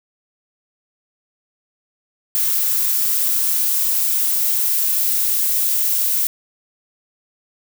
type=noise with high-pass filter sweep; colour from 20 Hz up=violet; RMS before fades=-18 dBFS; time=2.35-6.27 s; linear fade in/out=0 ms; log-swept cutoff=1200 to 420 Hz; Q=2; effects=none